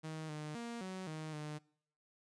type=tone with pitch steps; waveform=sawtooth; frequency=157.6 / 151.8 / 234.8 / 187.3 / 156.4 / 151 Hz; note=D#3 / D#3 / A#3 / F#3 / D#3 / D3; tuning=+23 / -42 / +13 / +21 / +9 / +48 cents; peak=-38 dBFS; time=0.03-1.59 s; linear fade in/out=20 ms; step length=260 ms; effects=noise-tail reverb RT60 0.6 s tail -23 dB re dry + resampled to 22050 Hz